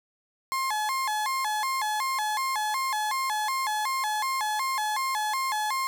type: tone with vibrato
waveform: 35% pulse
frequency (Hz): 951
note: A#5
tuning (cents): +34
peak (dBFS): -24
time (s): 0.52-5.87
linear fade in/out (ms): 0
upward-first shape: square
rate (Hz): 2.7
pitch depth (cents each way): 190
effects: none